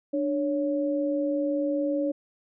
sine tone pair together, 295.8 / 558 Hz, D4 / C#5, +13 / +11 cents, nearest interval major seventh, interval 1098 cents, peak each -26 / -27 dBFS, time 0.13-2.12 s, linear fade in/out 10 ms, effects none

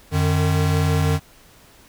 square tone pair together, 90.11 / 152.2 Hz, F#2 / D#3, -45 / -38 cents, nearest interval major sixth, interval 907 cents, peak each -20 / -20 dBFS, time 0.11-1.2 s, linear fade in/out 50 ms, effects pink hiss -50 dBFS RMS until 1.88 s

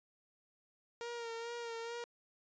sawtooth tone with vibrato, 466.2 Hz, A#4, in tune, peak -37 dBFS, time 1.01-2.04 s, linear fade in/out 0 ms, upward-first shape sine, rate 2.3 Hz, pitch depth 34 cents each way, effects resampled to 16000 Hz

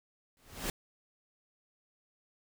pink noise with exponential growth, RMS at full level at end -31 dBFS, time 0.37-0.7 s, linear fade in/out 1 ms, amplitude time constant 71 ms, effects none

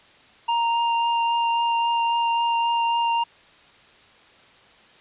square tone with vibrato, 932.3 Hz, A#5, in tune, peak -20 dBFS, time 0.48-3.24 s, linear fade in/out 10 ms, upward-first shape triangle, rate 3.7 Hz, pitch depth 9 cents each way, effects white hiss -52 dBFS RMS until 5 s + resampled to 8000 Hz

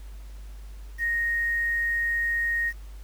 sine tone with quantisation, 1864.7 Hz, A#6, in tune, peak -23 dBFS, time 0.98-2.73 s, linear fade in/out 50 ms, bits 8, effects added 50 Hz sine -38 dBFS peak until 3.03 s + pink hiss -56 dBFS RMS until 3.03 s

